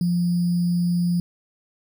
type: tone with sample-and-hold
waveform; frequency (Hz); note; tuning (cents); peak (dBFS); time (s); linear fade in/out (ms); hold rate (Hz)
sine; 174.61; F3; 0; -18; 0.01-1.2; 2; 4900
effects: none